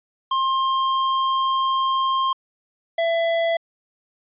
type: tone pair in turn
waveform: square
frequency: 1061 / 667.6 Hz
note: C6 / E5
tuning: +24 / +22 cents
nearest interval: minor sixth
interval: 802 cents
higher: first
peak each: -19 dBFS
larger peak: neither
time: 0.31-2.33 / 2.98-3.57 s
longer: first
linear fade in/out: 5 ms
effects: resampled to 8000 Hz